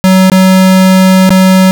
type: tone with dropouts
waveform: square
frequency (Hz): 187.8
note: F#3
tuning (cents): +26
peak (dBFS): -3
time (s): 0.04-1.71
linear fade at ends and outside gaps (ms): 0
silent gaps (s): 0.299-0.318 / 1.293-1.305
effects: none